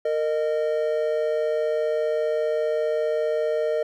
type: tone pair together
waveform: triangle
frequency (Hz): 460 / 615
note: A#4 / D#5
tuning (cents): -23 / -20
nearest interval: perfect fourth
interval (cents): 503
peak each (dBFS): -22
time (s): 0.05-3.83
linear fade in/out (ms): 5
effects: none